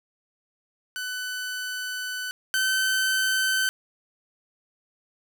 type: tone pair in turn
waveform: sawtooth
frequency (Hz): 1500 / 1532.4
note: F#6 / G6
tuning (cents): +23 / -40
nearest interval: unison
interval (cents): 37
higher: second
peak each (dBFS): -26 / -18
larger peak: second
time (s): 0.96-2.31 / 2.54-3.69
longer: first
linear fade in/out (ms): 0
effects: none